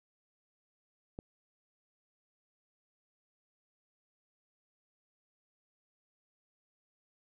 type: click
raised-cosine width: 2 ms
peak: -28 dBFS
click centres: 1.189 s
effects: none